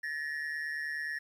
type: ring-modulated tone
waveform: triangle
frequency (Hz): 1809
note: A6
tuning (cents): +48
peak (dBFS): -29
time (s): 0.03-1.19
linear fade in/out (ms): 10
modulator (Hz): 74.7
effects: 11-bit